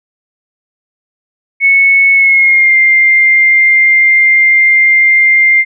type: tone with pitch glide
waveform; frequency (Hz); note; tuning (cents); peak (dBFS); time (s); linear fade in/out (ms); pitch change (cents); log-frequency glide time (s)
sine; 2205 to 2102; C#7 to C7; -10 to +7; -4; 1.6-5.65; 50; -83; 2.14-2.75
effects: none